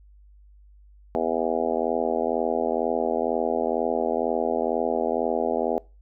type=harmonic tone; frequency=82.1 Hz; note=E2; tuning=6 cents flat; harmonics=3 / 4 / 5 / 6 / 7 / 8 / 9 / 10; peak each=-31 / -33 / -29 / -28 / -31 / -28 / -31 / -34 dBFS; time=1.15-5.78 s; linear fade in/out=0 ms; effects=noise-tail reverb RT60 0.3 s tail -24 dB re dry + added 50 Hz sine -49 dBFS peak until 6.01 s